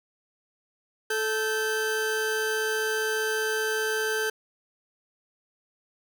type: tone pair together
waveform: 40% pulse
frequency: 436.4 / 1555 Hz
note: A4 / G6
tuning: -14 / -14 cents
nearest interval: octave + minor seventh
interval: 2200 cents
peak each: -27 dBFS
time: 1.1-4.3 s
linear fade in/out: 5 ms
effects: none